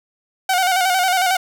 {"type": "tone with vibrato", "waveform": "sawtooth", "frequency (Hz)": 740, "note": "F#5", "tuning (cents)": 0, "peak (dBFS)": -11, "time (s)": [0.49, 1.37], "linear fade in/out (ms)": 5, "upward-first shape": "square", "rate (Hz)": 11, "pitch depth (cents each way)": 52, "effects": []}